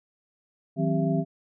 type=tone cluster; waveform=sine; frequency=159.9 / 185.5 / 262.9 / 392.2 / 669 Hz; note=D#3 / F#3 / C4 / G4 / E5; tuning=+48 / +5 / +8 / +1 / +25 cents; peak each=-25 / -29 / -28 / -32 / -31 dBFS; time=0.76-1.25 s; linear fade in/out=50 ms; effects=none